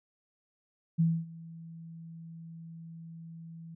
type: tone with ADSR envelope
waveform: sine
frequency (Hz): 164.81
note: E3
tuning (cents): 0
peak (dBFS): -21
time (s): 0.98-3.75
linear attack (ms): 22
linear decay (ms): 250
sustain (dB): -22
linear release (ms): 7
effects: none